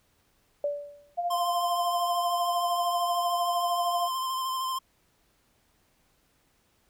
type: tone with exponential decay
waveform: sine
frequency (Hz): 579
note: D5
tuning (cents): -25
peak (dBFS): -23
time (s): 0.64-1.15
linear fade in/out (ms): 2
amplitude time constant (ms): 110
type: tone with tremolo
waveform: sine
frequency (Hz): 698.5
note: F5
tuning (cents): 0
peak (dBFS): -24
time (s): 1.17-4.09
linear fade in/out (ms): 20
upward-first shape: sine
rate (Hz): 13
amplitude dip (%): 55
type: tone with vibrato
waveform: square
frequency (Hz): 1043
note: C6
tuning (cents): -6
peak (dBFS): -29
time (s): 1.3-4.79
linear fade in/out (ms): 10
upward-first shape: sine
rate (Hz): 13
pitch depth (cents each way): 25
effects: pink hiss -68 dBFS RMS until 6.89 s